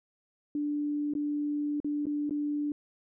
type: tone with dropouts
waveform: sine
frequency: 293.7 Hz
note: D4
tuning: in tune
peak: -28 dBFS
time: 0.55-2.72 s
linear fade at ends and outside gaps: 2 ms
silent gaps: 1.137-1.151 / 1.802-1.845 / 2.056-2.067 / 2.295-2.308 s
effects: none